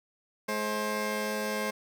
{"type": "tone pair together", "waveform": "15% pulse", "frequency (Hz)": [212.4, 530.6], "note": ["G#3", "C5"], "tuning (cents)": [39, 24], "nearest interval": "octave + major third", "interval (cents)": 1585, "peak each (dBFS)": -26, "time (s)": [0.48, 1.71], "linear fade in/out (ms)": 10, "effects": []}